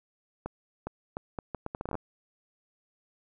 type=accelerating click train; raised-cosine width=1 ms; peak=-20 dBFS; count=14; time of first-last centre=0.46-1.953 s; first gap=410 ms; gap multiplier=0.73; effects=none